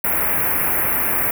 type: band-stop noise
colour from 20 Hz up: white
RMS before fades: -19 dBFS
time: 0.04-1.31 s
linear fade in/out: 5 ms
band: 2400 to 11000 Hz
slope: 48 dB/octave
effects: none